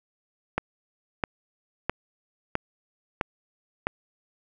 click train, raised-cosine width 0.5 ms, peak -9 dBFS, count 6, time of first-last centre 0.58-3.869 s, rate 1.52 Hz, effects none

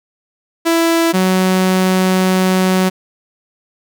sawtooth tone pair in turn, 332.1 / 186.38 Hz, E4 / F#3, +13 / +13 cents, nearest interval minor seventh, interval 1000 cents, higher first, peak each -7 dBFS, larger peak neither, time 0.65-1.13 / 1.13-2.9 s, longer second, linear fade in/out 20 ms, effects none

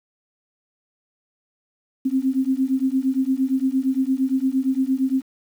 sine beating tone pair, 259.8 / 268.5 Hz, C4 / C4, -12 / +45 cents, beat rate 8.7 Hz, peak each -21 dBFS, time 2.05-5.22 s, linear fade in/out 10 ms, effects 8-bit

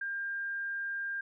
sine tone, 1600 Hz, G6, 35 cents sharp, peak -33 dBFS, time 0.01-1.21 s, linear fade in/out 5 ms, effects none

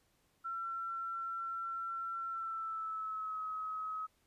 sine tone with pitch glide, 1352 to 1276.1 Hz, E6 to D#6, +43 to +43 cents, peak -37 dBFS, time 0.44-4.07 s, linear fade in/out 20 ms, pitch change -100 cents, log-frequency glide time 2.26-3.41 s, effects pink hiss -74 dBFS RMS until 4.26 s + resampled to 32000 Hz

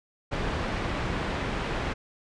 pink low-pass noise, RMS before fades -30 dBFS, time 0.31-1.94 s, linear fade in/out 20 ms, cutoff 2600 Hz, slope 12 dB/octave, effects resampled to 22050 Hz

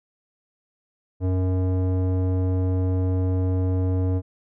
square tone with low-pass filter, 92.5 Hz, F#2, in tune, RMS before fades -22 dBFS, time 1.2-4.22 s, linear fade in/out 50 ms, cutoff 510 Hz, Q 1.1, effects none

